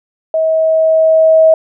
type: tone with level ramp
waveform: sine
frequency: 640 Hz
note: D#5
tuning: 49 cents sharp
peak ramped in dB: -10 to -3 dBFS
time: 0.34-1.54 s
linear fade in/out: 2 ms
effects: none